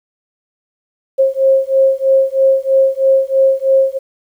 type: beating tone pair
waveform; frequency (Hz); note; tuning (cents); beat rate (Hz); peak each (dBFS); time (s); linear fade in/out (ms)
sine; 534 / 537.1; C5 / C5; +35 / +45; 3.1; -12 / -12; 1.18-3.99; 20
effects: 8-bit